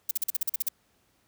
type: noise bursts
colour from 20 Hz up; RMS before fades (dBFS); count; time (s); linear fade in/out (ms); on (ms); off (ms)
violet; -26; 10; 0.09-0.687; 5; 21; 43
effects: pink hiss -68 dBFS RMS until 1.27 s + high-pass 60 Hz 12 dB/octave